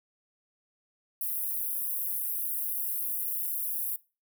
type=high-pass noise; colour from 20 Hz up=pink; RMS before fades=-32 dBFS; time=1.21-3.96 s; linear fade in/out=2 ms; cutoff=11000 Hz; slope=48 dB/octave; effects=noise-tail reverb RT60 0.3 s tail -21 dB re dry